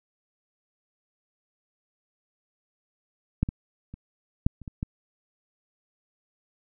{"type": "clicks", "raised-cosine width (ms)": 5, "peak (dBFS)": [-9, -17, -27, -7, -30, -24, -16], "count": 7, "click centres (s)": [3.43, 3.489, 3.94, 4.465, 4.617, 4.678, 4.829], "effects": []}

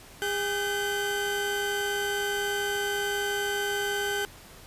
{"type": "tone pair together", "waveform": "30% pulse", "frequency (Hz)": [406.5, 1534.7], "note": ["G#4", "G6"], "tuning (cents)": [-37, -37], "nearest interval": "octave + major seventh", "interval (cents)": 2300, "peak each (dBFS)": -27, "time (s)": [0.22, 4.25], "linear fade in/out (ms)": 0, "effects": ["pink hiss -49 dBFS RMS until 4.66 s", "resampled to 32000 Hz"]}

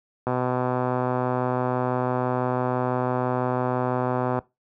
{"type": "click train", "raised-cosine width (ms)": 1, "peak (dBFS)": -11, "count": 520, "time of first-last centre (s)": [0.27, 4.389], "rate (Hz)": 126, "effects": ["noise-tail reverb RT60 0.2 s tail -19 dB re dry", "high-pass 60 Hz 12 dB/octave"]}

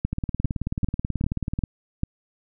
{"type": "two click trains", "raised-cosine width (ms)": 5, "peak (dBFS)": [-13, -10], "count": [28, 6], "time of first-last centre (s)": [[0.13, 1.589], [0.05, 2.034]], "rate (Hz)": [18.5, 2.52], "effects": []}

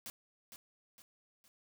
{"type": "noise with echo", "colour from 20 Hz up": "white", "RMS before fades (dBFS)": -45, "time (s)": [0.06, 0.1], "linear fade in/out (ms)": 0, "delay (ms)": 460, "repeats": 3, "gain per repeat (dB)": -7, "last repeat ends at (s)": 1.48, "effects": []}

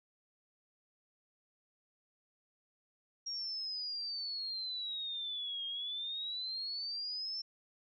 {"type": "exponential two-way sweep", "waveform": "sine", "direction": "down then up", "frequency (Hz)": [5620, 3226, 5380], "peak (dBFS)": -37, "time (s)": [3.26, 7.42], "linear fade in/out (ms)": 10, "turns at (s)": 5.66, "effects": []}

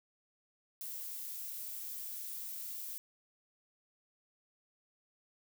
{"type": "noise", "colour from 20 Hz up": "violet", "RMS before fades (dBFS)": -43, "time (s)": [0.81, 2.98], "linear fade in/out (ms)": 0, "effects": []}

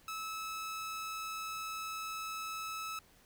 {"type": "tone", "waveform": "sawtooth", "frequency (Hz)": 1300, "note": "E6", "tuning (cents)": -24, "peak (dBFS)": -35, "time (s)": [0.08, 2.99], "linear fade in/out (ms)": 2, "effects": ["pink hiss -64 dBFS RMS until 3.25 s"]}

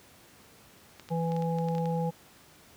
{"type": "clicks", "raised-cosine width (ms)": 0.2, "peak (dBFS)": -28, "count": 10, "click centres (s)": [0.997, 1.089, 1.32, 1.365, 1.423, 1.586, 1.686, 1.751, 1.782, 1.857]}
{"type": "harmonic tone", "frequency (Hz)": 165.9, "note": "E3", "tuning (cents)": 11, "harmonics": [1, 3, 5], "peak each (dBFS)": [-28, -33, -35], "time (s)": [1.1, 2.11], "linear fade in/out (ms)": 20}
{"effects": ["pink hiss -56 dBFS RMS until 2.76 s", "high-pass 80 Hz 12 dB/octave"]}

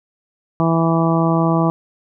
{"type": "harmonic tone", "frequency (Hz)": 164.81, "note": "E3", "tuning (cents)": 0, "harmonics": [1, 2, 3, 4, 5, 6, 7], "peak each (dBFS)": [-16, -19, -26, -22, -25, -25, -24], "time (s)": [0.6, 1.7], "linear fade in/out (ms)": 0, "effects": []}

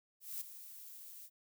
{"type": "noise with ADSR envelope", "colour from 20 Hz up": "violet", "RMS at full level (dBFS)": -40, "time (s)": [0.2, 1.3], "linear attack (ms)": 210, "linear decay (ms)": 8, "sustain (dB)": -12, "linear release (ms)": 51, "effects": []}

